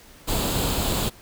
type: noise with comb filter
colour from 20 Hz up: pink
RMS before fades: -24 dBFS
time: 0.27-1.1 s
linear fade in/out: 20 ms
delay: 0.26 ms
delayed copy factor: +0.55
effects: pink hiss -49 dBFS RMS until 1.21 s